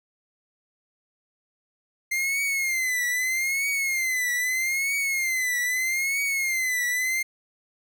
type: tone with vibrato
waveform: 45% pulse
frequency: 2093 Hz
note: C7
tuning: in tune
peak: -23 dBFS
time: 2.11-7.23 s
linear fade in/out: 10 ms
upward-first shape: triangle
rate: 0.79 Hz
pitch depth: 130 cents each way
effects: none